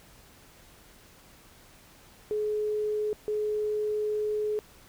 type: tone bursts at uneven times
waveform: sine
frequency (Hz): 423.8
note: G#4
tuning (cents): +35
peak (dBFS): -26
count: 2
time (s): 2.31-3.13 / 3.28-4.59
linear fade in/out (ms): 0
effects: pink hiss -55 dBFS RMS until 4.88 s